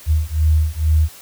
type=beating tone pair; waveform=sine; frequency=76.8 / 79 Hz; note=D#2 / D#2; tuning=-22 / +27 cents; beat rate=2.2 Hz; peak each=-16 dBFS; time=0.06-1.09 s; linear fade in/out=50 ms; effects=white hiss -41 dBFS RMS until 1.21 s